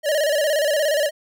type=tone with vibrato; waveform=square; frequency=598 Hz; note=D5; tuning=31 cents sharp; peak=-18 dBFS; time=0.03-1.11 s; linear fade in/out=50 ms; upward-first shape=square; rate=17 Hz; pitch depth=78 cents each way; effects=none